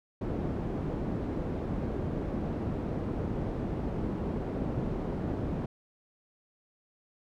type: low-pass noise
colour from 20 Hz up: white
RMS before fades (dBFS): -33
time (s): 0.21-5.66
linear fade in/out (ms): 5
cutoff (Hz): 310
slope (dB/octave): 12
effects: none